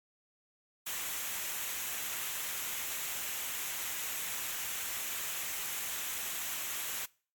white noise with comb filter, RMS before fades -37 dBFS, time 0.86-7.06 s, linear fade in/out 10 ms, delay 0.21 ms, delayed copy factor -0.5, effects noise-tail reverb RT60 0.4 s tail -23 dB re dry + MP3 96 kbps

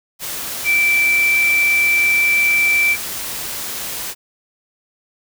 sine tone in noise, 2334 Hz, D7, 11 cents flat, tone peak -12 dBFS, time 0.64-2.97 s, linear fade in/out 50 ms, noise white, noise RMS -26 dBFS, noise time 0.19-4.15 s, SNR +11 dB, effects none

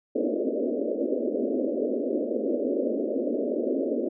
pink band-pass noise, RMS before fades -27 dBFS, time 0.15-4.09 s, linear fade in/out 10 ms, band 230 to 610 Hz, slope 96 dB/octave, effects none

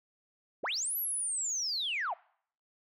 sine linear two-way sweep, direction up then down, 153.6 to 12000 to 606 Hz, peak -30 dBFS, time 0.63-2.14 s, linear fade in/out 10 ms, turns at 0.97 s, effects noise-tail reverb RT60 0.6 s tail -24 dB re dry + tanh soft clip ceiling -26 dBFS

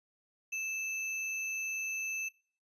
sine tone with sample-and-hold, 2629 Hz, E7, 5 cents flat, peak -33 dBFS, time 0.52-2.29 s, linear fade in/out 10 ms, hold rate 8820 Hz, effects noise-tail reverb RT60 0.4 s tail -20 dB re dry + resampled to 24000 Hz

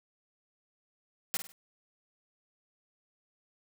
white noise with echo, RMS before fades -31 dBFS, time 1.34-1.37 s, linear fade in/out 0 ms, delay 50 ms, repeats 3, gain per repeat -9 dB, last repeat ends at 1.52 s, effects none

